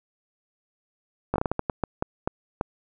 slowing click train, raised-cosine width 1 ms, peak -10 dBFS, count 12, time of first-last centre 1.34-2.611 s, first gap 18 ms, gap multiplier 1.34, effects none

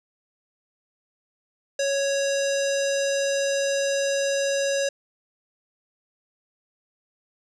square tone with low-pass filter, 554.4 Hz, C#5, in tune, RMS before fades -24 dBFS, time 1.79-4.89 s, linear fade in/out 5 ms, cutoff 6600 Hz, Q 3, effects none

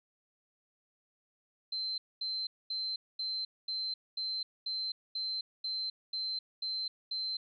sine tone bursts, 4100 Hz, C8, 36 cents flat, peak -33 dBFS, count 12, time 1.72-7.37 s, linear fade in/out 5 ms, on 260 ms, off 230 ms, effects none

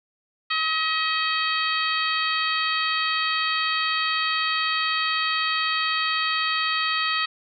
harmonic tone, 636 Hz, D#5, 38 cents sharp, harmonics 2 / 3 / 4 / 5 / 6 / 7, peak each -26 / -28 / -29 / -30 / -31 / -31 dBFS, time 0.5-7.26 s, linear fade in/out 10 ms, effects none

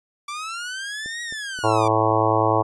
sawtooth linear two-way sweep, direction up then down, 1153 to 1908 to 1153 Hz, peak -25 dBFS, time 0.28-1.88 s, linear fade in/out 5 ms, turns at 1.22 s
click train, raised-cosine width 2 ms, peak -27 dBFS, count 5, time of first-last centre 1.06-2.118 s, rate 3.78 Hz
harmonic tone, 110 Hz, A2, in tune, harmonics 1 / 3 / 4 / 5 / 6 / 7 / 8 / 9 / 10, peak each -25 / -25 / -25 / -25 / -25 / -25 / -25 / -25 / -25 dBFS, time 1.63-2.63 s, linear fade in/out 20 ms
effects resampled to 22050 Hz

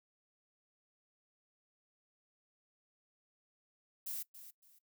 violet noise with echo, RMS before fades -41 dBFS, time 4.06-4.23 s, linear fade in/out 10 ms, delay 280 ms, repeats 2, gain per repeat -12 dB, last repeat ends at 4.79 s, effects noise-tail reverb RT60 0.1 s tail -19 dB re dry

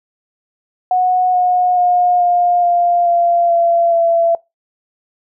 sine tone with pitch steps, 733 / 724.2 / 715.4 / 706.8 / 698.3 / 689.9 / 681.5 / 673.3 Hz, F#5 / F#5 / F5 / F5 / F5 / F5 / F5 / E5, -16 / -37 / +41 / +21 / 0 / -21 / -43 / +36 cents, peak -10 dBFS, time 0.91-4.35 s, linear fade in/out 2 ms, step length 430 ms, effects noise-tail reverb RT60 0.2 s tail -21 dB re dry

